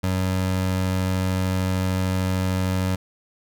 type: tone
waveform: 25% pulse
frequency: 93.3 Hz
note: F#2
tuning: 15 cents sharp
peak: -17 dBFS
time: 0.03-2.96 s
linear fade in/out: 10 ms
effects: none